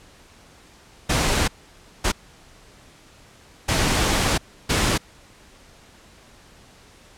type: noise bursts at uneven times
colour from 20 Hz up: pink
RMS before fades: -20 dBFS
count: 4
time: 1.09-1.48 / 2.04-2.12 / 3.68-4.38 / 4.69-4.98 s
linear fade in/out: 10 ms
effects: pink hiss -50 dBFS RMS until 7.17 s + low-pass 9000 Hz 12 dB/octave